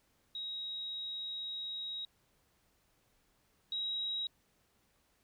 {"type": "tone pair in turn", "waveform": "sine", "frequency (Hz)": [3806, 3832], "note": ["A#7", "A#7"], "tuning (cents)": [35, 47], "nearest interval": "unison", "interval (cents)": 12, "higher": "second", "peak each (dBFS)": [-38, -34], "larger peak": "second", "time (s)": [[0.35, 2.05], [3.72, 4.27]], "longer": "first", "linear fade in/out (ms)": 2, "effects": ["pink hiss -73 dBFS RMS until 5.23 s"]}